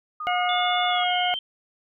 sine tone with vibrato, 1227 Hz, D#6, 25 cents flat, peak -29 dBFS, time 0.2-1.04 s, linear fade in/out 5 ms, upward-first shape square, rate 16 Hz, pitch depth 12 cents each way
harmonic tone, 720 Hz, F#5, 47 cents flat, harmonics 1 / 2 / 3 / 4, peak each -23 / -31 / -29 / -31 dBFS, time 0.27-1.34 s, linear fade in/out 0 ms
sine tone with pitch glide, 3487 to 3125 Hz, A7 to G7, -16 to -6 cents, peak -27 dBFS, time 0.49-1.39 s, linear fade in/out 2 ms, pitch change -190 cents, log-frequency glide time 0.89-1.14 s
effects none

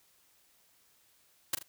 white noise with echo, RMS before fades -29 dBFS, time 1.53-1.55 s, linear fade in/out 5 ms, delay 39 ms, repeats 2, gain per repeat -8 dB, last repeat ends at 1.628 s, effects white hiss -67 dBFS RMS until 1.68 s

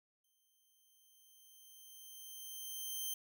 5% pulse tone with exponential growth, 3128 Hz, G7, 4 cents flat, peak -29 dBFS, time 0.24-3.14 s, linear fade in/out 5 ms, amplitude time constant 630 ms, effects none

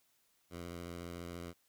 10% pulse tone with vibrato, 86.6 Hz, F2, 14 cents flat, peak -35 dBFS, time 0.5-1.54 s, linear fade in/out 50 ms, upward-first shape square, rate 14 Hz, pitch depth 22 cents each way, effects white hiss -74 dBFS RMS until 1.68 s

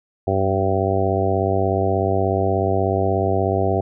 harmonic tone with a mistuned harmonic, 96.6 Hz, G2, 25 cents flat, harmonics 1 / 2 / 3 / 4 / 5 / 6 / 7 / 8, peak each -22 / -28 / -28 / -23 / -26 / -28 / -23 / -27 dBFS, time 0.27-3.81 s, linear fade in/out 5 ms, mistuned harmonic 1, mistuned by -28 cents, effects none

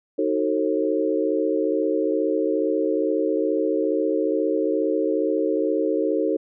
sine chord, D# diminished seventh, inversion none, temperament just, 311.1 / 373.4 / 448 / 537.6 Hz, D#4 / F#4 / A4 / C5, 0 / +16 / +31 / +47 cents, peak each -24 / -26 / -24 / -26 dBFS, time 0.18-6.37 s, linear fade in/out 10 ms, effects none

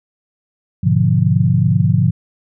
sine chord, G# diminished seventh, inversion none, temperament equal with one note detuned, 103.83 / 124.33 / 146.83 / 174.61 Hz, G#2 / B2 / D3 / F3, 0 / +12 / 0 / 0 cents, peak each -16 dBFS, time 0.83-2.11 s, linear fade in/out 10 ms, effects none

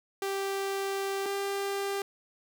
sawtooth tone pair in turn, 392 / 396.8 Hz, G4 / G4, 0 / +21 cents, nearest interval unison, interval 21 cents, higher second, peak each -26 dBFS, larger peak neither, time 0.22-1.26 / 1.26-2.02 s, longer first, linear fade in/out 2 ms, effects none

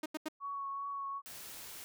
sawtooth tone bursts, 309.7 Hz, D#4, 8 cents flat, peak -32 dBFS, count 3, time 0.03-0.285 s, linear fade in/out 5 ms, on 29 ms, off 84 ms
sine tone with vibrato, 1113 Hz, C#6, 7 cents sharp, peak -37 dBFS, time 0.4-1.22 s, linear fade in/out 50 ms, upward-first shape triangle, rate 2.6 Hz, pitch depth 18 cents each way
white noise, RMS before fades -48 dBFS, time 1.26-1.84 s, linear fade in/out 0 ms
effects none

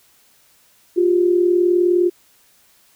sine tone pair together, 352.2 / 392 Hz, F4 / G4, +15 / 0 cents, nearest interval major second, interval 185 cents, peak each -13 / -20 dBFS, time 0.96-2.1 s, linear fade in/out 20 ms, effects white hiss -55 dBFS RMS until 2.95 s

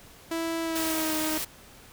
sawtooth tone with pitch glide, 329.6 to 311.8 Hz, E4 to D#4, 0 to +4 cents, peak -24 dBFS, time 0.31-1.38 s, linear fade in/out 5 ms, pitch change -96 cents, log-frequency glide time 0.62-1.17 s
white noise, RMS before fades -32 dBFS, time 0.75-1.45 s, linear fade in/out 10 ms
effects pink hiss -51 dBFS RMS until 1.92 s

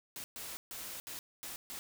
white noise bursts at uneven times, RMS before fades -44 dBFS, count 6, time 0.16-0.24 / 0.36-0.57 / 0.71-1 / 1.07-1.19 / 1.43-1.56 / 1.7-1.79 s, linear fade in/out 0 ms, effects none

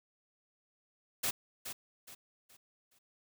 white noise with echo, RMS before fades -33 dBFS, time 1.23-1.31 s, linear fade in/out 10 ms, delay 420 ms, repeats 4, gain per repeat -9 dB, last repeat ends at 2.99 s, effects none

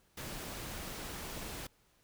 pink noise, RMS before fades -43 dBFS, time 0.17-1.67 s, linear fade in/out 5 ms, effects pink hiss -70 dBFS RMS until 2.03 s

